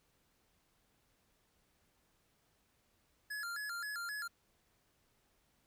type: tone with vibrato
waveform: square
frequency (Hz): 1536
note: G6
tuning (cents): -36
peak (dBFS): -40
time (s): 3.3-4.28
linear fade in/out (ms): 10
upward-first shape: square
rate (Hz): 3.8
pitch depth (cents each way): 170
effects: pink hiss -75 dBFS RMS until 5.66 s